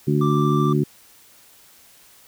harmonic tone, 73.42 Hz, D2, in tune, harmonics 2 / 3 / 4 / 5, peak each -19 / -23 / -24 / -23 dBFS, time 0.07-0.84 s, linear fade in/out 10 ms
triangle tone, 1174.7 Hz, D6, in tune, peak -22 dBFS, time 0.21-0.73 s, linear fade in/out 5 ms
effects white hiss -51 dBFS RMS until 2.27 s

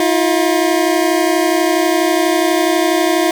25% pulse tone pair together, 321.7 / 353.9 Hz, E4 / F4, -42 / +23 cents, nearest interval major second, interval 165 cents, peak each -11 dBFS, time 0-3.31 s, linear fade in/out 2 ms, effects none

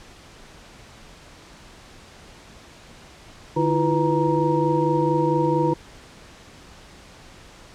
sine tone cluster, 149.6 / 321.5 / 345.9 / 493.7 / 938 Hz, D3 / E4 / F4 / B4 / A#5, +32 / -43 / -17 / -1 / +11 cents, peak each -24 dBFS, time 3.56-5.74 s, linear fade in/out 10 ms, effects pink hiss -46 dBFS RMS until 7.74 s + low-pass 7000 Hz 12 dB/octave

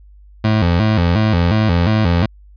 25% pulse tone with vibrato, 96.7 Hz, G2, 23 cents flat, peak -8 dBFS, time 0.44-2.26 s, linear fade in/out 5 ms, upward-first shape square, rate 2.8 Hz, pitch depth 200 cents each way, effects added 50 Hz sine -40 dBFS peak until 2.56 s + resampled to 11025 Hz

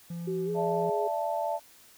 triangle tone, 170.4 Hz, F3, 42 cents flat, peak -32 dBFS, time 0.1-0.9 s, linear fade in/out 5 ms
sine tone with pitch glide, 378.1 to 417.1 Hz, F#4 to G#4, +38 to +7 cents, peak -29 dBFS, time 0.27-1.08 s, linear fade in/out 10 ms, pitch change +169 cents, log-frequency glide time 0.45-0.5 s
sine chord, D suspended second, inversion none, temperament equal with one note detuned, 587.3 / 671.2 / 880 Hz, D5 / E5 / A5, 0 / +31 / 0 cents, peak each -33 / -31 / -32 dBFS, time 0.54-1.6 s, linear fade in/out 50 ms
effects white hiss -56 dBFS RMS until 1.97 s

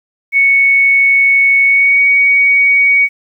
sine tone with pitch glide, 2217 to 2245 Hz, C#7 to C#7, 0 to +21 cents, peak -6 dBFS, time 0.32-3.09 s, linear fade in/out 50 ms, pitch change +21 cents, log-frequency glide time 1.65-2.02 s, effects 8-bit

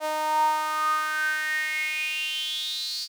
sawtooth tone with high-pass filter sweep, 308.3 Hz, D#4, 16 cents flat, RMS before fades -27 dBFS, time 0-3.08 s, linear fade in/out 50 ms, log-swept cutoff 710 to 4700 Hz, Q 9.9, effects none

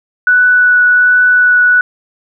sine tone with vibrato, 1480 Hz, F#6, in tune, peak -5 dBFS, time 0.27-1.81 s, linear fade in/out 2 ms, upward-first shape triangle, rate 1.3 Hz, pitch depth 10 cents each way, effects none

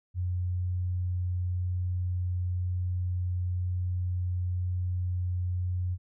sine tone, 90.1 Hz, F#2, 45 cents flat, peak -27 dBFS, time 0.14-5.98 s, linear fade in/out 50 ms, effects none

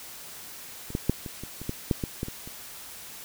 clicks, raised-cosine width 3 ms, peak -26 / -13 / -8 / -23 / -24 / -25 / -16 / -9 / -15 / -16 / -23 / -28 dBFS, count 12, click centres 0.904 / 0.951 / 1.096 / 1.262 / 1.436 / 1.616 / 1.694 / 1.912 / 2.038 / 2.231 / 2.284 / 2.475 s, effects white hiss -43 dBFS RMS until 3.24 s

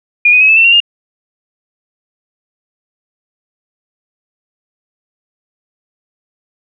sine tone with pitch steps, 2431 / 2492 / 2555 / 2619 / 2685 / 2752 / 2822 Hz, D#7 / D#7 / D#7 / E7 / E7 / F7 / F7, -41 / +2 / +45 / -12 / +31 / -26 / +17 cents, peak -4 dBFS, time 0.25-0.803 s, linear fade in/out 5 ms, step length 79 ms, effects none

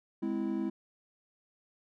triangle chord, Ab augmented, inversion none, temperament equal with one note detuned, 207.7 / 258.2 / 329.6 Hz, Ab3 / C4 / E4, 0 / -23 / 0 cents, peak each -33 / -34 / -32 dBFS, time 0.22-0.7 s, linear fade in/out 10 ms, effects none

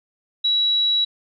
sine tone, 3900 Hz, B7, 23 cents flat, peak -16 dBFS, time 0.44-1.05 s, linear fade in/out 10 ms, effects none

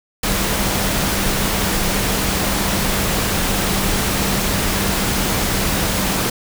sine tone in noise, 196 Hz, G3, in tune, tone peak -26 dBFS, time 0.23-6.3 s, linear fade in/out 5 ms, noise pink, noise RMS -19 dBFS, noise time 0.23-6.3 s, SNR -10 dB, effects none

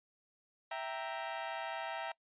sawtooth chord, E diminished, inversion none, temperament equal, 659.3 / 784 / 932.3 Hz, E5 / G5 / Bb5, 0 / 0 / 0 cents, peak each -38 / -39 / -39 dBFS, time 0.71-2.12 s, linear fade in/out 5 ms, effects noise-tail reverb RT60 0.1 s tail -24 dB re dry + resampled to 8000 Hz

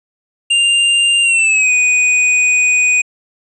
square tone with pitch glide, 2794 to 2475 Hz, F7 to D#7, 0 to -10 cents, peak -10 dBFS, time 0.5-3.02 s, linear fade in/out 10 ms, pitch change -210 cents, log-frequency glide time 1.22-1.73 s, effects resampled to 22050 Hz

